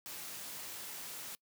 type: noise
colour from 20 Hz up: white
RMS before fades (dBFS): -45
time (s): 0.06-1.35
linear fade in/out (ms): 0
effects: noise-tail reverb RT60 0.1 s tail -24 dB re dry + high-pass 100 Hz 12 dB/octave